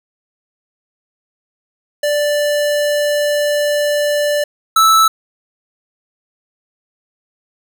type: tone pair in turn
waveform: square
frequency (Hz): 587.3 / 1313.1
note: D5 / E6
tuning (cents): 0 / -7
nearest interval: octave + major second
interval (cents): 1393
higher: second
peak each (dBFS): -14 / -8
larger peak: second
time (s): 2.03-4.44 / 4.76-5.08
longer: first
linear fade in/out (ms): 5
effects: none